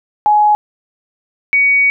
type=tone pair in turn; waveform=sine; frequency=840 / 2250 Hz; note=G#5 / C#7; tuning=+19 / +25 cents; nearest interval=octave + perfect fourth; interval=1706 cents; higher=second; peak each=-7 / -8 dBFS; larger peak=first; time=0.26-0.55 / 1.53-1.9 s; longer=second; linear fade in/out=0 ms; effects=none

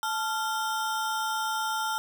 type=ring-modulated tone; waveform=square; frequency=1130 Hz; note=C#6; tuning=33 cents sharp; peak=-25 dBFS; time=0.03-1.98 s; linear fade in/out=0 ms; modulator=254 Hz; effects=none

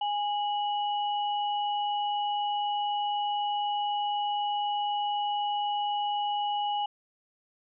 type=tone pair together; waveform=sine; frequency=824 / 2936 Hz; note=G#5 / F#7; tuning=-14 / -14 cents; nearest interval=octave + minor seventh; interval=2200 cents; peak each=-27 / -36 dBFS; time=0.01-6.86 s; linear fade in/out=5 ms; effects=none

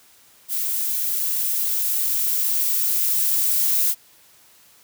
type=noise with level ramp; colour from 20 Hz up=violet; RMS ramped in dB=-24 to -19 dBFS; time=0.48-3.95 s; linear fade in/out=50 ms; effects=white hiss -53 dBFS RMS until 4.83 s + high-pass 60 Hz 12 dB/octave

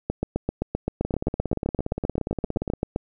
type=two click trains; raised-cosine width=2 ms; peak=-10 / -13 dBFS; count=23 / 30; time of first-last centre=0.1-2.961 / 1.05-2.736 s; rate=7.69 / 17.2 Hz; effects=none

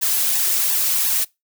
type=noise with flanger; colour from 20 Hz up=blue; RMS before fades=-19 dBFS; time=0.01-1.25 s; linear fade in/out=20 ms; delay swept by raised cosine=1.1 to 3.6 ms; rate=2.8 Hz; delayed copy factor=+0.65; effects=noise-tail reverb RT60 0.2 s tail -23 dB re dry

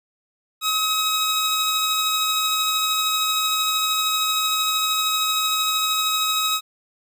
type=tone pair together; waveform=sawtooth; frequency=1274 / 3809 Hz; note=D#6 / A#7; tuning=+41 / +37 cents; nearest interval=octave + perfect fifth; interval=1896 cents; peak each=-19 dBFS; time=0.61-6.61 s; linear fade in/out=50 ms; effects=none

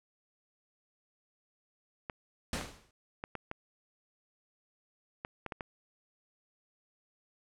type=clicks; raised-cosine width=0.5 ms; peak=-23 dBFS; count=9; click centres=2.098 / 2.612 / 3.239 / 3.353 / 3.514 / 5.249 / 5.463 / 5.522 / 5.608 s
type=noise with exponential decay; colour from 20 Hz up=pink; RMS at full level=-32 dBFS; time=2.53-2.91 s; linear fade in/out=2 ms; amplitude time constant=81 ms
effects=low-pass 9000 Hz 12 dB/octave

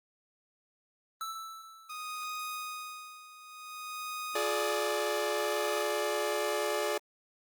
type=tone with exponential decay; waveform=square; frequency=1318.5 Hz; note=E6; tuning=in tune; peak=-34 dBFS; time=1.21-2.5 s; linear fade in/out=1 ms; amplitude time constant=280 ms
type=tone with tremolo; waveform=sawtooth; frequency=1244.5 Hz; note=D#6; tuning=in tune; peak=-32 dBFS; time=1.89-5.82 s; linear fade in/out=10 ms; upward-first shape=sine; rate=0.52 Hz; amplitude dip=80%
type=chord; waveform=sawtooth; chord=D diminished; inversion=first; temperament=just; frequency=352.4 / 422.9 / 587.3 Hz; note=F4 / Ab4 / D5; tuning=+16 / +31 / 0 cents; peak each=-34 / -29 / -29 dBFS; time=4.35-6.98 s; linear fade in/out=5 ms
effects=Opus 24 kbps

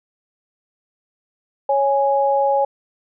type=tone pair together; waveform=sine; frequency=554 / 830 Hz; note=C#5 / G#5; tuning=-1 / -1 cents; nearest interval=perfect fifth; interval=700 cents; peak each=-17 dBFS; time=1.69-2.65 s; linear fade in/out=5 ms; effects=none

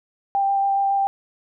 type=tone with vibrato; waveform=sine; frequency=790 Hz; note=G5; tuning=13 cents sharp; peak=-17 dBFS; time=0.35-1.07 s; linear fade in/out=0 ms; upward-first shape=square; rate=7.2 Hz; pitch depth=8 cents each way; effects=none

